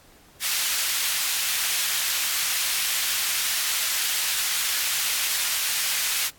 pink high-pass noise, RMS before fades -25 dBFS, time 0.4-6.31 s, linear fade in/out 50 ms, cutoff 2200 Hz, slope 12 dB/octave, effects pink hiss -54 dBFS RMS until 6.38 s + AAC 64 kbps

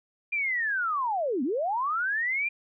sine linear two-way sweep, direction down then up, 2423 to 233.1 to 2423 Hz, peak -25 dBFS, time 0.32-2.49 s, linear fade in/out 10 ms, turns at 1.43 s, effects none

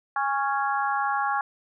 harmonic tone with a mistuned harmonic, 277.2 Hz, C#4, in tune, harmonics 3 / 4 / 5 / 6, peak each -26 / -28 / -30 / -32 dBFS, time 0.16-1.41 s, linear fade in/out 2 ms, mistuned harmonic 3, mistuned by -19 cents, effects none

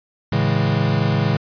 square chord, A major seventh, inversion none, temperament equal with one note detuned, 110 / 138.59 / 162.92 / 207.7 Hz, A2 / C#3 / E3 / G#3, 0 / 0 / -20 / 0 cents, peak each -22 / -21 / -23 / -25 dBFS, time 0.32-1.37 s, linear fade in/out 5 ms, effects resampled to 11025 Hz

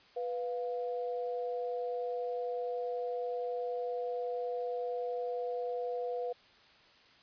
sine tone pair together, 493.3 / 704 Hz, B4 / F5, -2 / +14 cents, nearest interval tritone, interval 616 cents, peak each -34 / -40 dBFS, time 0.16-6.33 s, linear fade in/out 10 ms, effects white hiss -61 dBFS RMS until 7.22 s + resampled to 11025 Hz

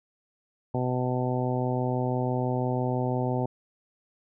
harmonic tone, 126 Hz, B2, 35 cents sharp, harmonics 1 / 2 / 3 / 4 / 5 / 6 / 7, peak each -28 / -31 / -33 / -34 / -35 / -36 / -36 dBFS, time 0.74-3.46 s, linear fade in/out 5 ms, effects none

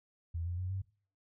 sine tone with pitch steps, 83.8 / 87.66 / 91.7 / 95.93 Hz, E2 / F2 / F#2 / G2, +29 / +7 / -15 / -37 cents, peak -34 dBFS, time 0.34-0.82 s, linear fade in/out 10 ms, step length 120 ms, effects noise-tail reverb RT60 0.4 s tail -19 dB re dry

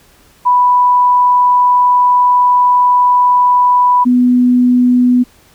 sine tone pair in turn, 987.8 / 247.6 Hz, B5 / B3, 0 / +5 cents, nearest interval 2 octaves, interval 2395 cents, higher first, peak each -6 dBFS, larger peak neither, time 0.45-4.05 / 4.05-5.24 s, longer first, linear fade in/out 20 ms, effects pink hiss -47 dBFS RMS until 5.54 s

